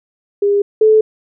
sine tone pair in turn, 405.1 / 434.3 Hz, G#4 / A4, -43 / -23 cents, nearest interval minor second, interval 120 cents, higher second, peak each -10 / -6 dBFS, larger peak second, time 0.42-0.62 / 0.81-1.01 s, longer neither, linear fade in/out 5 ms, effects none

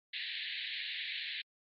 white band-pass noise, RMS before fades -40 dBFS, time 0.13-1.42 s, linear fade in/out 10 ms, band 1700 to 4200 Hz, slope 96 dB/octave, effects MP3 32 kbps

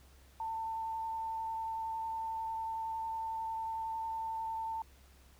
sine tone with vibrato, 895 Hz, A5, 29 cents sharp, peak -35 dBFS, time 0.4-4.82 s, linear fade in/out 2 ms, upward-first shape sine, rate 11 Hz, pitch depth 10 cents each way, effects added 66 Hz sine -59 dBFS peak until 5.39 s + pink hiss -64 dBFS RMS until 5.39 s

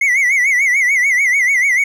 triangle tone with vibrato, 2093 Hz, C7, in tune, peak -9 dBFS, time 0.01-1.84 s, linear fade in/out 5 ms, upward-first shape sine, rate 6.8 Hz, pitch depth 130 cents each way, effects none

